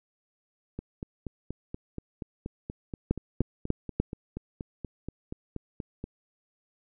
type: two click trains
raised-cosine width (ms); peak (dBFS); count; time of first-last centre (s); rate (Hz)
3; -22 / -11; 23 / 4; 0.79-6.041 / 3.11-4; 4.19 / 3.37
effects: none